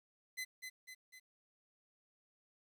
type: tone with echo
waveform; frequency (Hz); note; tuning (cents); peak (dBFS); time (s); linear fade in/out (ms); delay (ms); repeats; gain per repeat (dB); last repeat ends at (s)
sawtooth; 2029; B6; +46; -36; 0.37-0.45; 20; 250; 3; -5; 1.2
effects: 12-bit